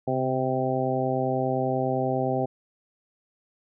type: harmonic tone with a mistuned harmonic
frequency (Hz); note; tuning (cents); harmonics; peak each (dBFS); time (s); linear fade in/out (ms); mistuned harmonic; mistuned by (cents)
130; C3; -11; 1 / 2 / 3 / 4 / 5 / 6; -30 / -30 / -30 / -30 / -30 / -30; 0.07-2.46; 10; 1; +37
effects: none